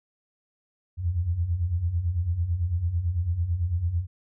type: beating tone pair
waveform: sine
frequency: 80 / 89 Hz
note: D#2 / F2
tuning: +49 / +33 cents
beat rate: 9 Hz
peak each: -30 / -24 dBFS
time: 0.97-4.07 s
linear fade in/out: 50 ms
effects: none